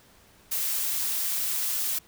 blue noise, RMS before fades -28 dBFS, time 0.51-1.99 s, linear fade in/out 10 ms, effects pink hiss -57 dBFS RMS until 2.07 s

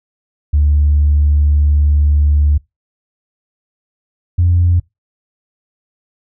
sine tone pair in turn, 73.42 / 87.31 Hz, D2 / F2, 0 / 0 cents, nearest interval minor third, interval 300 cents, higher second, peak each -7 dBFS, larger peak neither, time 0.53-2.58 / 4.38-4.8 s, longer first, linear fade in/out 10 ms, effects noise-tail reverb RT60 0.2 s tail -25 dB re dry + tanh soft clip ceiling -4 dBFS

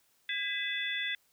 sine tone cluster, 1635 / 1999 / 2583 / 3460 Hz, G#6 / B6 / E7 / A7, -28 / +20 / -36 / -30 cents, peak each -38 / -35 / -40 / -36 dBFS, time 0.29-1.15 s, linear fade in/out 2 ms, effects white hiss -70 dBFS RMS until 1.32 s

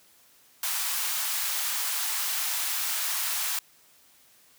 white high-pass noise, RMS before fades -29 dBFS, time 0.63-3.59 s, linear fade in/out 2 ms, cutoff 810 Hz, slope 24 dB/octave, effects white hiss -59 dBFS RMS until 4.58 s + high-pass 60 Hz 12 dB/octave

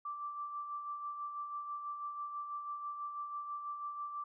sine tone with tremolo, 1171 Hz, D6, 5 cents flat, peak -37 dBFS, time 0.05-4.24 s, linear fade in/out 5 ms, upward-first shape sine, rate 6.1 Hz, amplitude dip 45%, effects none

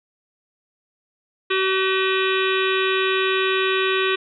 harmonic tone with a mistuned harmonic, 380 Hz, F#4, 46 cents sharp, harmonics 1 / 3 / 4 / 5 / 6 / 7 / 8 / 9 / 10, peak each -21 / -26 / -27 / -28 / -29 / -29 / -30 / -31 / -31 dBFS, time 1.5-4.16 s, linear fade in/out 10 ms, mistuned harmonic 6, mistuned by +110 cents, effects none

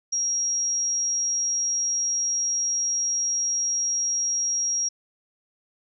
sine tone, 5640 Hz, F8, 16 cents sharp, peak -22 dBFS, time 0.12-4.89 s, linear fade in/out 10 ms, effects none

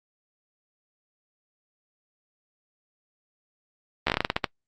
slowing click train, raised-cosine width 0.3 ms, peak -6 dBFS, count 11, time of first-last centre 4.07-4.443 s, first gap 13 ms, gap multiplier 1.22, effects noise-tail reverb RT60 0.1 s tail -23 dB re dry + Opus 32 kbps

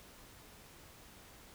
silence, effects pink hiss -57 dBFS RMS until 1.54 s

